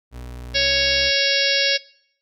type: tone with pitch glide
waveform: 35% pulse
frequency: 61.2 to 65.97 Hz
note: B1 to C2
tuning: -15 to +15 cents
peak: -31 dBFS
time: 0.11-1.12 s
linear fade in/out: 50 ms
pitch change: +130 cents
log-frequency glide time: 0.56-0.64 s
type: harmonic tone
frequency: 554.4 Hz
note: C#5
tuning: in tune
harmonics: 1 / 3 / 4 / 5 / 6 / 7 / 8 / 9 / 10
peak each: -25 / -25 / -25 / -25 / -25 / -25 / -25 / -25 / -25 dBFS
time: 0.54-1.78 s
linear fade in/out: 20 ms
effects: noise-tail reverb RT60 0.7 s tail -22 dB re dry